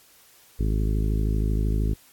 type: harmonic tone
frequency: 52.9 Hz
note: G#1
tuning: 33 cents sharp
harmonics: 1 / 2 / 3 / 4 / 5 / 6 / 7 / 8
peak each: -22 / -28 / -32 / -34 / -36 / -38 / -39 / -40 dBFS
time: 0.59-1.94 s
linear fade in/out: 10 ms
effects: white hiss -55 dBFS RMS until 2.12 s + AAC 64 kbps